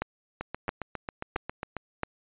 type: two click trains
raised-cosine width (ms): 0.5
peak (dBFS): -13 / -18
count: 4 / 11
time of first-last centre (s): 0.02-2.033 / 0.41-1.767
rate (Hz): 1.49 / 7.37
effects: resampled to 8000 Hz